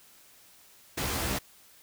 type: noise with comb filter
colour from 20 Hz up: pink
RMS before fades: -31 dBFS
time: 0.97-1.39 s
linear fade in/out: 10 ms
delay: 15 ms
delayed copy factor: +0.9
effects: white hiss -57 dBFS RMS until 1.82 s